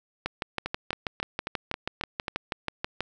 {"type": "two click trains", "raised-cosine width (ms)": 0.3, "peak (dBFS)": [-14, -12], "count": [7, 18], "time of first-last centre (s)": [[0.66, 2.282], [0.26, 3.006]], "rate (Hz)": [3.7, 6.19], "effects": []}